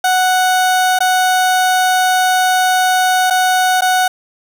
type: tone with dropouts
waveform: 30% pulse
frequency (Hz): 740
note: F#5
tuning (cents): 0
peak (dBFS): -8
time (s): 0.04-4.08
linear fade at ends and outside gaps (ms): 5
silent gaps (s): 0.989-1.004 / 3.301-3.306 / 3.809-3.819
effects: none